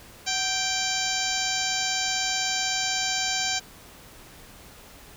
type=harmonic tone with a mistuned harmonic; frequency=784 Hz; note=G5; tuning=in tune; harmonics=1 / 2 / 3 / 4 / 5 / 6 / 7 / 8 / 9; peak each=-33 / -33 / -33 / -33 / -33 / -33 / -33 / -33 / -33 dBFS; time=0.26-3.6 s; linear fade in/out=20 ms; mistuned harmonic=1; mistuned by=-74 cents; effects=pink hiss -48 dBFS RMS until 5.16 s